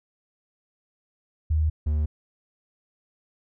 sine / triangle tone pair in turn, 77.78 / 75.26 Hz, D#2 / D2, 0 / +43 cents, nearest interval minor second, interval 57 cents, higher first, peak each -19 dBFS, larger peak neither, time 1.5-1.7 / 1.86-2.06 s, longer neither, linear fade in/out 10 ms, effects none

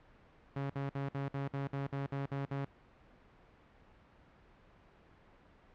sawtooth tone bursts, 138.6 Hz, C#3, in tune, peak -31 dBFS, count 11, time 0.56-2.65 s, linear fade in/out 5 ms, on 140 ms, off 55 ms, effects pink hiss -62 dBFS RMS until 5.74 s + low-pass 2000 Hz 12 dB/octave

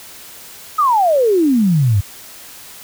sine exponential sweep, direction down, 1285 to 92.5 Hz, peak -10 dBFS, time 0.78-2.01 s, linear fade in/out 10 ms, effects white hiss -37 dBFS RMS until 2.83 s

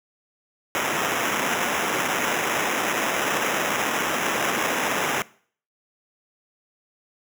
white noise with sample-and-hold, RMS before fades -24 dBFS, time 0.75-5.22 s, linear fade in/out 0 ms, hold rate 4410 Hz, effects noise-tail reverb RT60 0.5 s tail -21 dB re dry + high-pass 200 Hz 12 dB/octave

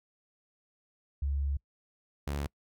sine / sawtooth tone pair in turn, 70 / 71.55 Hz, C#2 / D2, +18 / -45 cents, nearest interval unison, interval 37 cents, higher second, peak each -28 dBFS, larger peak neither, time 1.22-1.57 / 2.27-2.47 s, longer first, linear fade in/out 5 ms, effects noise-tail reverb RT60 0.1 s tail -26 dB re dry

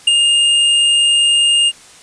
square tone with ADSR envelope, 2825 Hz, F7, 19 cents sharp, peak -6 dBFS, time 0.07-1.72 s, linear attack 7 ms, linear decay 16 ms, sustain -4 dB, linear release 42 ms, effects white hiss -41 dBFS RMS until 2.02 s + resampled to 22050 Hz

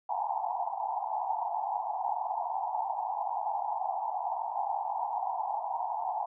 white band-pass noise, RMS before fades -33 dBFS, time 0.09-6.26 s, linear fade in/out 5 ms, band 710 to 940 Hz, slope 96 dB/octave, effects none

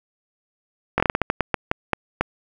slowing click train, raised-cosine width 0.5 ms, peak -3 dBFS, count 13, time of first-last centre 0.98-2.21 s, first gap 20 ms, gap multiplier 1.27, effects 7-bit

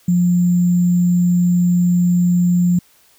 sine tone with sample-and-hold, 176.4 Hz, F3, 18 cents sharp, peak -11 dBFS, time 0.08-2.79 s, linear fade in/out 5 ms, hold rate 7350 Hz, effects white hiss -53 dBFS RMS until 3.18 s

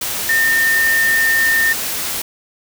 sine tone in noise, 1815 Hz, A#6, 47 cents flat, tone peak -12 dBFS, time 0.29-1.73 s, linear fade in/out 5 ms, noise white, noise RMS -22 dBFS, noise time 0.01-2.22 s, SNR +7 dB, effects none

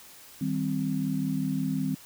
sine chord, C minor, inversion first, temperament just, 156.98 / 196.22 / 261.6 Hz, Eb3 / G3 / C4, +16 / +2 / 0 cents, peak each -31 / -31 / -29 dBFS, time 0.41-1.95 s, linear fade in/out 5 ms, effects white hiss -50 dBFS RMS until 2.05 s

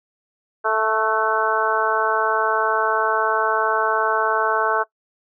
harmonic tone with a mistuned harmonic, 219.9 Hz, A3, 1 cent flat, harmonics 2 / 3 / 4 / 5 / 6 / 7, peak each -24 / -24 / -24 / -24 / -24 / -24 dBFS, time 0.64-4.84 s, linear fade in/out 20 ms, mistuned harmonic 7, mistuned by -26 cents, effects noise-tail reverb RT60 0.1 s tail -20 dB re dry

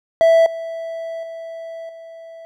triangle tone with level steps, 659 Hz, E5, 1 cent flat, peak -7 / -23 / -27 / -33 dBFS, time 0.21-2.45 s, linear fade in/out 0 ms, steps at 0.46 / 1.23 / 1.89 s, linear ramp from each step 2 ms, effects none

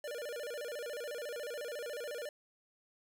square tone with vibrato, 531 Hz, C5, 25 cents sharp, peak -40 dBFS, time 0.04-2.29 s, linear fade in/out 2 ms, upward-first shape square, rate 14 Hz, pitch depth 190 cents each way, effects none

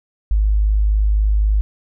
sine tone, 51.91 Hz, G#1, in tune, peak -12 dBFS, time 0.31-1.61 s, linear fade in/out 0 ms, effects none

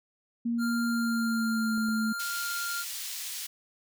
sine tone with pitch glide, 234.5 to 220.1 Hz, A#3 to A3, +11 to +1 cents, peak -26 dBFS, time 0.45-2.13 s, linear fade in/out 10 ms, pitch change -110 cents, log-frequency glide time 0.85-1.78 s
square tone, 1396.9 Hz, F6, in tune, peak -33 dBFS, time 0.58-2.85 s, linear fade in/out 50 ms
clicks, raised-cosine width 2 ms, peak -36 dBFS, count 2, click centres 1.778 / 1.886 s
pink high-pass noise, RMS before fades -37 dBFS, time 2.19-3.47 s, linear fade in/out 10 ms, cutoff 3600 Hz, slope 12 dB/octave
effects none

